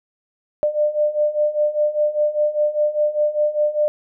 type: beating tone pair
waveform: sine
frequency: 596 / 601 Hz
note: D5 / D5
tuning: +25 / +40 cents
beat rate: 5 Hz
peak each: -21 / -18 dBFS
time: 0.63-3.88 s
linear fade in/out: 0 ms
effects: none